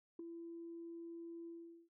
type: tone with ADSR envelope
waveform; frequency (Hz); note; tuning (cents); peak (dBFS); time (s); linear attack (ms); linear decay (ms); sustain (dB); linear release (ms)
sine; 336; E4; +33; -38; 0.19-1.89; 5; 6; -8; 420
effects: noise-tail reverb RT60 0.1 s tail -24 dB re dry + tanh soft clip ceiling -40 dBFS